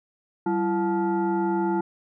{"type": "tone with frequency modulation", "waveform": "sine", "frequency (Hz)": 338.9, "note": "E4", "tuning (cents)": 48, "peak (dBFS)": -21, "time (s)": [0.46, 1.81], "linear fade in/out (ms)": 5, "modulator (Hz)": 531, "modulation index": 1.1, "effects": []}